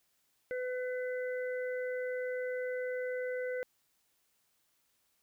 harmonic tone, 503 Hz, B4, 32 cents sharp, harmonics 1 / 3 / 4, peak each -34 / -44 / -46 dBFS, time 0.51-3.63 s, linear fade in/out 0 ms, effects white hiss -75 dBFS RMS until 5.22 s

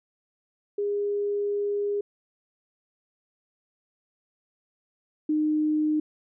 sine tone pair in turn, 408.3 / 305.9 Hz, G#4 / D#4, -29 / -29 cents, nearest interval perfect fourth, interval 500 cents, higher first, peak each -24 / -21 dBFS, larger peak second, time 0.78-2.01 / 5.29-6 s, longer first, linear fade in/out 5 ms, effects none

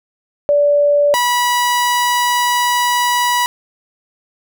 sine / sawtooth tone pair in turn, 580 / 975.4 Hz, D5 / B5, -22 / -22 cents, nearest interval major sixth, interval 900 cents, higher second, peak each -9 dBFS, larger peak neither, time 0.49-1.14 / 1.14-3.46 s, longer second, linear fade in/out 0 ms, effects none

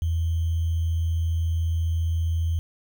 sine tone with sample-and-hold, 82.7 Hz, E2, 6 cents sharp, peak -21 dBFS, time 0.02-2.59 s, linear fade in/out 0 ms, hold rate 3150 Hz, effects none

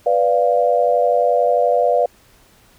sine chord, B diminished, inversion none, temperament equal with one note detuned, 493.9 / 585.3 / 698.5 Hz, B4 / D5 / F5, 0 / -6 / 0 cents, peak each -17 dBFS, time 0.06-2.06 s, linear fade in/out 5 ms, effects pink hiss -52 dBFS RMS until 2.78 s

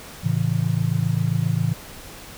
sine chord, A major, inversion none, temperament just, 110 / 137.5 / 165 Hz, A2 / C#3 / E3, 0 / -14 / +2 cents, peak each -23 dBFS, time 0.23-1.74 s, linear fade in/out 20 ms, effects pink hiss -40 dBFS RMS until 2.37 s

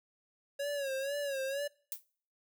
square tone with vibrato, 554.4 Hz, C#5, in tune, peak -34 dBFS, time 0.59-1.68 s, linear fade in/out 10 ms, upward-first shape sine, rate 2.1 Hz, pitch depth 79 cents each way
violet noise with exponential decay, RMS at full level -34 dBFS, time 1.92-2.04 s, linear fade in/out 0 ms, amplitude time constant 24 ms
effects noise-tail reverb RT60 0.5 s tail -23 dB re dry

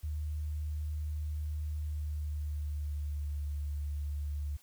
sine tone with pitch glide, 75.8 to 73.01 Hz, D#2 to D2, -45 to -10 cents, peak -33 dBFS, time 0.03-4.57 s, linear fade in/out 10 ms, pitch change -65 cents, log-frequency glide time 1.72-3.38 s, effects white hiss -63 dBFS RMS until 4.62 s

